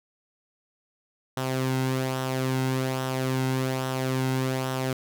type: tone with flanger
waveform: sawtooth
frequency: 130.6 Hz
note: C3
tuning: 3 cents flat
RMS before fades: -27 dBFS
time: 1.37-4.93 s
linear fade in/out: 2 ms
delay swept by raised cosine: 0.43 to 1.73 ms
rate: 1.2 Hz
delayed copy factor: -0.5
effects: none